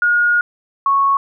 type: tone pair in turn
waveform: sine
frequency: 1435 / 1104.8 Hz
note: F6 / C#6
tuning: +47 / -6 cents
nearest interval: perfect fourth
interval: 453 cents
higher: first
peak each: -11 dBFS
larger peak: neither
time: 0.02-0.41 / 0.86-1.17 s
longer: first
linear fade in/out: 2 ms
effects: none